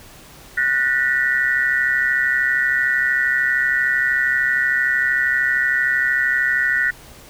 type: tone cluster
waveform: sine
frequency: 1472 / 1796 / 1929 Hz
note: F#6 / A6 / B6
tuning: -9 / +35 / -41 cents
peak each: -20 dBFS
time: 0.57-6.91 s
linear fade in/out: 10 ms
effects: pink hiss -43 dBFS RMS until 7.29 s